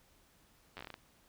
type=slowing click train; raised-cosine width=0.3 ms; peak=-29 dBFS; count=9; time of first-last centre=0.77-0.941 s; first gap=10 ms; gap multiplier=1.21; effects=pink hiss -67 dBFS RMS until 1.28 s